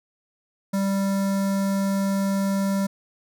square tone with notch filter, 196 Hz, G3, in tune, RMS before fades -23 dBFS, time 0.73-2.87 s, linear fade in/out 10 ms, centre 2800 Hz, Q 0.98, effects none

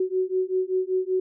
sine beating tone pair, 370 / 375.2 Hz, F#4 / F#4, 0 / +24 cents, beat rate 5.2 Hz, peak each -25 dBFS, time 0-1.2 s, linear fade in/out 5 ms, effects none

